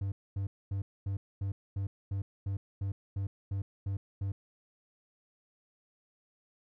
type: tone bursts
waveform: triangle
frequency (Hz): 98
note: G2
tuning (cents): 0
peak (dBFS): -29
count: 13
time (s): 0.01-4.32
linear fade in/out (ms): 5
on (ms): 110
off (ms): 240
effects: none